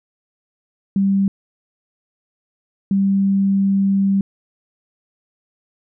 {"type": "tone pair in turn", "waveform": "sine", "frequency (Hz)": [196, 196], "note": ["G3", "G3"], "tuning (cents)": [0, 0], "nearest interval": "unison", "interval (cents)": 0, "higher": "neither", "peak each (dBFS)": -13, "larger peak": "neither", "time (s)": [[0.96, 1.28], [2.91, 4.21]], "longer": "second", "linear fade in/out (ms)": 2, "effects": []}